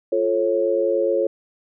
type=chord; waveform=sine; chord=F augmented; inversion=none; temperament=just; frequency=349.2 / 436.5 / 545.7 Hz; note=F4 / A4 / C#5; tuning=0 / -14 / -27 cents; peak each=-23 / -22 / -20 dBFS; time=0.12-1.27 s; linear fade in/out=5 ms; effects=none